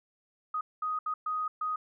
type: tone bursts at uneven times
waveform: sine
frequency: 1249 Hz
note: D#6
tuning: 6 cents sharp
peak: -29 dBFS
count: 5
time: 0.54-0.61 / 0.82-0.99 / 1.06-1.14 / 1.26-1.48 / 1.61-1.76 s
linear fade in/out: 5 ms
effects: none